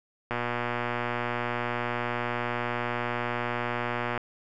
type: click train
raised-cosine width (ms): 0.5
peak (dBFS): -14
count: 465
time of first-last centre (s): 0.31-4.177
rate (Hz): 120
effects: none